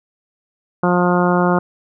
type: harmonic tone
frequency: 177.7 Hz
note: F3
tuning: 30 cents sharp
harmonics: 1 / 2 / 3 / 4 / 5 / 6 / 7 / 8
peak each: -16 / -19 / -21 / -22 / -23 / -24 / -24 / -25 dBFS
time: 0.83-1.59 s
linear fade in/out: 5 ms
effects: none